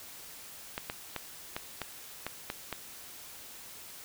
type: clicks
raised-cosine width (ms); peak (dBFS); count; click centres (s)
0.3; -18; 8; 0.779 / 0.899 / 1.163 / 1.565 / 1.817 / 2.266 / 2.501 / 2.727
effects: white hiss -48 dBFS RMS until 4.04 s